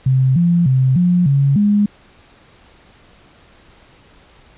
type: tone with pitch steps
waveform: sine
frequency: 131 / 172.4 / 130.6 / 177.6 / 139 / 206 Hz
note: C3 / F3 / C3 / F3 / C#3 / G#3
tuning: +2 / -22 / -3 / +29 / +5 / -14 cents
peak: -10 dBFS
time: 0.06-1.86 s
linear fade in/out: 5 ms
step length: 300 ms
effects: pink hiss -48 dBFS RMS until 4.57 s + resampled to 8000 Hz